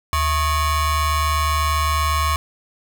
45% pulse ring-modulated tone, 585 Hz, D5, 7 cents flat, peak -14 dBFS, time 0.13-2.36 s, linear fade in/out 0 ms, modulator 509 Hz, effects 8-bit

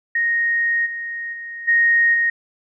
sine tone with level steps, 1864.7 Hz, A#6, in tune, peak -16 / -25 / -29 / -12 / -15 dBFS, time 0.15-2.3 s, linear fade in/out 5 ms, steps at 0.85 / 1.32 / 1.67 / 2.13 s, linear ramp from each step 20 ms, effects none

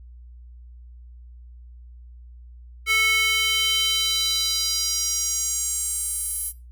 square tone with high-pass filter sweep, 440 Hz, A4, in tune, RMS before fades -23 dBFS, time 2.86-6.53 s, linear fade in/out 50 ms, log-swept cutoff 2000 to 11000 Hz, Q 3.4, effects noise-tail reverb RT60 0.3 s tail -21 dB re dry + added 60 Hz sine -41 dBFS peak until 6.71 s

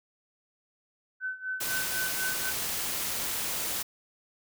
sine tone with tremolo, 1518 Hz, F#6, 44 cents sharp, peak -29 dBFS, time 1.2-2.53 s, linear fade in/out 50 ms, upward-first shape sine, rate 4 Hz, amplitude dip 85%
white noise, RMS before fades -32 dBFS, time 1.6-3.83 s, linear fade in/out 10 ms
effects none

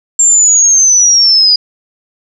sine linear sweep, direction down, 7410 to 4871 Hz, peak -4 dBFS, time 0.19-1.56 s, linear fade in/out 5 ms, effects none

